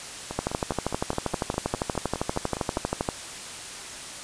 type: two click trains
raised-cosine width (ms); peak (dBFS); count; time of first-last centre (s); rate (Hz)
1; -17 / -10; 13 / 35; 0.31-2.774 / 0.39-3.088; 4.87 / 12.6
effects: white hiss -38 dBFS RMS until 4.23 s + resampled to 22050 Hz